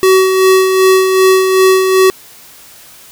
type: tone with tremolo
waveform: square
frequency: 377.6 Hz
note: F#4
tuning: 35 cents sharp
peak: -5 dBFS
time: 0.03-2.1 s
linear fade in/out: 0 ms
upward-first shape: sine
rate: 2.6 Hz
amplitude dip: 45%
effects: white hiss -38 dBFS RMS until 3.11 s